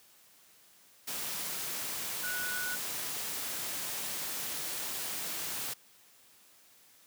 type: tone in noise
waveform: sine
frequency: 1472 Hz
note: F#6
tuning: 9 cents flat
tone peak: -35 dBFS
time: 2.23-2.76 s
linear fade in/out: 10 ms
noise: white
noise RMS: -37 dBFS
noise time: 1.07-5.74 s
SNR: -1 dB
effects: white hiss -61 dBFS RMS until 7.06 s + high-pass 100 Hz 12 dB/octave